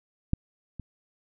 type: clicks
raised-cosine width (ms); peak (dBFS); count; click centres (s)
5; -11 / -25; 2; 0.334 / 0.797
effects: none